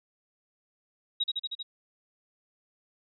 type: tone with echo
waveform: sine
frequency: 3820 Hz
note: A#7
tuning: 42 cents sharp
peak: -24 dBFS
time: 1.2-1.24 s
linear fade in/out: 10 ms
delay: 78 ms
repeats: 5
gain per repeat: -2 dB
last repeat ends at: 1.63 s
effects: none